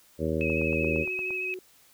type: harmonic tone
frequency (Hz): 79.4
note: D#2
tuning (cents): +36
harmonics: 1 / 2 / 3 / 4 / 5 / 6 / 7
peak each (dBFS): -33 / -33 / -33 / -33 / -33 / -33 / -33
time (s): 0.18-1.06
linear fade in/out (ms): 50
type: tone with vibrato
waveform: sine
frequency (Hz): 2554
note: D#7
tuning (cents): +45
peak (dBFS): -29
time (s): 0.41-1.54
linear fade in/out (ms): 0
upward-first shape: sine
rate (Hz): 13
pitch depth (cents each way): 24
type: click train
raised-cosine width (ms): 1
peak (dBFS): -29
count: 8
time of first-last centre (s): 0.5-1.306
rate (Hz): 8.68
type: tone with tremolo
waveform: sine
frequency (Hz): 370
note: F#4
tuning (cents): 0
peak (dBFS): -35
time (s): 0.81-1.59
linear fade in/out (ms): 2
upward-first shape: sine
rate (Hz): 4.5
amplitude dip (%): 25
effects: white hiss -59 dBFS RMS until 1.93 s